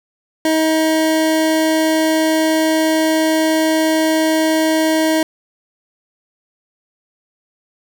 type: tone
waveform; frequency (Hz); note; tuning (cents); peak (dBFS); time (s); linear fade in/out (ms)
25% pulse; 317; D#4; +32; -9; 0.45-5.23; 2
effects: none